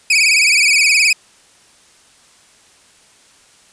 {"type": "tone with vibrato", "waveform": "sawtooth", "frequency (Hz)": 2400, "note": "D7", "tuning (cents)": 37, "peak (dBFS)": -6, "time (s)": [0.1, 1.13], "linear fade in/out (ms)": 5, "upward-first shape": "sine", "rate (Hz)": 19, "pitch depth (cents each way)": 120, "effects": ["white hiss -49 dBFS RMS until 3.72 s", "resampled to 22050 Hz"]}